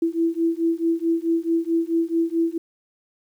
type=beating tone pair; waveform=sine; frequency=329.6 / 334.2 Hz; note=E4 / E4; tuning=0 / +24 cents; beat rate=4.6 Hz; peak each=-22 dBFS; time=0.02-2.58 s; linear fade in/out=5 ms; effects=9-bit